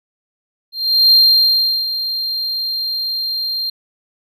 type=tone with ADSR envelope; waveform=triangle; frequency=4186 Hz; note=C8; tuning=in tune; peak=-5 dBFS; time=0.72-3.7 s; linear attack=400 ms; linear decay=740 ms; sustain=-12 dB; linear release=6 ms; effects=none